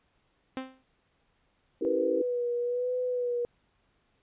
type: tone with exponential decay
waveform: sawtooth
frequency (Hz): 261.6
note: C4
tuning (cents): 0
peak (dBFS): -26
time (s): 0.57-0.83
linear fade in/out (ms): 0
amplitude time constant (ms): 55
type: chord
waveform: sine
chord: C# diminished seventh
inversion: none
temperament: equal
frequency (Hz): 277.2 / 329.6 / 392 / 466.2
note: C#4 / E4 / G4 / Bb4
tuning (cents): 0 / 0 / 0 / 0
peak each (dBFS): -37 / -31 / -32 / -32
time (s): 1.81-2.22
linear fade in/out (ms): 5
type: tone with vibrato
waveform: sine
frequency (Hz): 490.9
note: B4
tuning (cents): -10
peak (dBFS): -27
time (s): 1.85-3.45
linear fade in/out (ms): 0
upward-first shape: sine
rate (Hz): 1.1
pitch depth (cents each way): 38
effects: pink hiss -71 dBFS RMS until 4.22 s + resampled to 8000 Hz